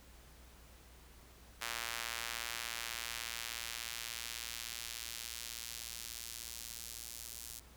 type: tone with high-pass filter sweep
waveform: sawtooth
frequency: 116.54 Hz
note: A#2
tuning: in tune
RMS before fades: -44 dBFS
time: 1.61-7.6 s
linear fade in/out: 10 ms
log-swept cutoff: 1500 to 6700 Hz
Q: 0.73
effects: added 60 Hz sine -59 dBFS peak until 7.76 s + pink hiss -61 dBFS RMS until 7.76 s